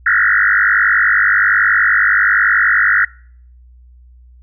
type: tone with frequency modulation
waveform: sine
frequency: 1658 Hz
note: G#6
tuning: 3 cents flat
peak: -9 dBFS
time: 0.06-3.05 s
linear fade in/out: 5 ms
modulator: 50.6 Hz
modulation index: 5.7
effects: noise-tail reverb RT60 0.6 s tail -26 dB re dry + added 61 Hz sine -40 dBFS peak until 4.42 s